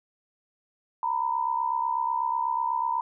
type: tone pair together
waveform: sine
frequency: 921.9 / 990 Hz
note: A#5 / B5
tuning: -19 / +4 cents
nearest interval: minor second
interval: 123 cents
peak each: -27 dBFS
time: 1.03-3.01 s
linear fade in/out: 2 ms
effects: none